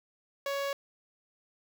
sawtooth tone with notch filter, 558 Hz, C#5, 11 cents sharp, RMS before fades -33 dBFS, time 0.46-0.73 s, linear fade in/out 2 ms, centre 9100 Hz, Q 1.4, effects none

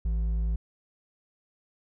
sine tone with hard clipping, 55 Hz, A1, in tune, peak -26 dBFS, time 0.05-0.56 s, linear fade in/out 5 ms, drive 5 dB, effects none

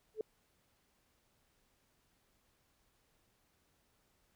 sine tone with exponential growth, 433.7 Hz, A4, 25 cents flat, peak -30 dBFS, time 0.14-0.21 s, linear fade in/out 2 ms, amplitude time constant 15 ms, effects pink hiss -75 dBFS RMS until 4.35 s

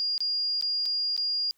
sine tone with dropouts, 4830 Hz, D8, 48 cents sharp, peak -25 dBFS, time 0-1.51 s, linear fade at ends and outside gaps 0 ms, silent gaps 0.179-0.205 / 0.611-0.624 / 0.856-0.86 / 1.165-1.177 s, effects white hiss -70 dBFS RMS until 1.57 s

